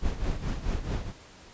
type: noise with tremolo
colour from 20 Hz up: brown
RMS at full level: -26 dBFS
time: 0.01-1.13 s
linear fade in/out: 50 ms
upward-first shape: triangle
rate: 4.6 Hz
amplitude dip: 80%
effects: pink hiss -51 dBFS RMS until 1.53 s + resampled to 16000 Hz